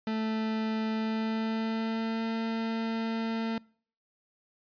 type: tone with pitch glide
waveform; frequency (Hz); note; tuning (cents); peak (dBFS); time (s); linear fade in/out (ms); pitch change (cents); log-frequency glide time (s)
40% pulse; 220 to 225.7; A3 to A3; 0 to +44; -28; 0.07-3.58; 2; +44; 0.91-2.28
effects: noise-tail reverb RT60 0.5 s tail -25 dB re dry + resampled to 11025 Hz